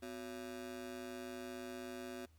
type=ring-modulated tone; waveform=30% pulse; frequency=310.5 Hz; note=D#4; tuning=3 cents flat; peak=-39 dBFS; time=0.02-2.26 s; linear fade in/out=10 ms; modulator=58.2 Hz; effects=added 79 Hz sine -64 dBFS peak until 2.38 s + pink hiss -75 dBFS RMS until 2.38 s